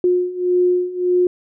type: beating tone pair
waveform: sine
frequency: 358.3 / 360 Hz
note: F4 / F#4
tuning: +44 / -47 cents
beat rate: 1.7 Hz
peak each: -19 / -16 dBFS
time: 0.04-1.27 s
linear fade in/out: 2 ms
effects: none